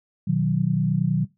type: chord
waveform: sine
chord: B major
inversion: none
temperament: equal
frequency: 123.47 / 155.56 / 185 Hz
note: B2 / D#3 / F#3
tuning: 0 / 0 / 0 cents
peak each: -26 / -22 / -22 dBFS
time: 0.27-1.25 s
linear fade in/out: 10 ms
effects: noise-tail reverb RT60 0.2 s tail -18 dB re dry